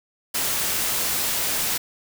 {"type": "noise", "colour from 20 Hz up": "white", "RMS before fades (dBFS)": -24, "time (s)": [0.34, 1.78], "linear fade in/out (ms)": 10, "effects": []}